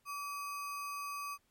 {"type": "tone with sample-and-hold", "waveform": "sine", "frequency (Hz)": 1151, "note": "D6", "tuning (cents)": -35, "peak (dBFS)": -38, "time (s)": [0.05, 1.38], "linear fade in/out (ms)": 50, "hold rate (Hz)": 3675, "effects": ["pink hiss -75 dBFS RMS until 1.5 s", "MP3 64 kbps"]}